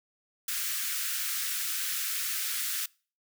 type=high-pass noise; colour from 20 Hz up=white; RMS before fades=-32 dBFS; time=0.48-2.86 s; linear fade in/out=5 ms; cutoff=1300 Hz; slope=48 dB/octave; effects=noise-tail reverb RT60 0.4 s tail -25 dB re dry